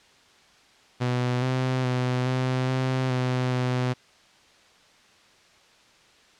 sawtooth tone with pitch steps, 124.2 / 129 / 126 / 128.5 / 130 / 126.9 / 126 Hz, B2 / C3 / B2 / C3 / C3 / B2 / B2, +10 / -24 / +35 / -31 / -11 / +47 / +35 cents, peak -19 dBFS, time 1-3.94 s, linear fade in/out 20 ms, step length 420 ms, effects white hiss -56 dBFS RMS until 6.39 s + low-pass 5000 Hz 12 dB/octave

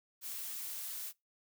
blue noise, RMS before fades -42 dBFS, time 0.21-1.13 s, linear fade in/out 50 ms, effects noise-tail reverb RT60 0.2 s tail -23 dB re dry

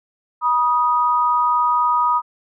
sine tone pair together, 968.3 / 1244.5 Hz, B5 / D#6, -34 / 0 cents, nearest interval major third, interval 434 cents, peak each -17 / -17 dBFS, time 0.41-2.22 s, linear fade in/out 50 ms, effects none

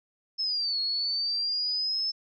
sine exponential two-way sweep, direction down then up, 5274 to 4307 to 5274 Hz, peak -26 dBFS, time 0.38-2.12 s, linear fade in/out 20 ms, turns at 0.8 s, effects none

